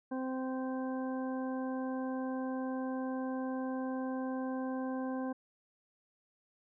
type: harmonic tone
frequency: 259.9 Hz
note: C4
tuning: 11 cents flat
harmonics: 1 / 2 / 3 / 4 / 6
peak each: -35 / -41 / -45 / -47 / -51 dBFS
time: 0.11-5.33 s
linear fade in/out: 10 ms
effects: none